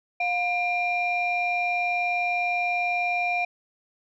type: tone pair together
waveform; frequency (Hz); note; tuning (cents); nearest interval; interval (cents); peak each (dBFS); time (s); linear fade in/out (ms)
sine; 709 / 2390; F5 / D7; +26 / +30; octave + major sixth; 2104; -24; 0.2-3.45; 5
effects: tanh soft clip ceiling -18 dBFS